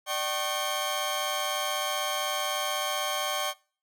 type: tone cluster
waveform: sawtooth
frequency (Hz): 598 / 767 / 1093 / 3183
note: D5 / G5 / C#6 / G7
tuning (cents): +31 / -38 / -25 / +26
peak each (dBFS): -30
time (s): 0.06-3.54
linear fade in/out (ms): 50
effects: noise-tail reverb RT60 0.4 s tail -22 dB re dry